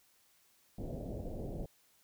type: low-pass noise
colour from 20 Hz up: pink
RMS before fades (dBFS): -41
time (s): 0.78-1.66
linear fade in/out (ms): 5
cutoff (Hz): 680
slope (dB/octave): 48
effects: white hiss -69 dBFS RMS until 2.03 s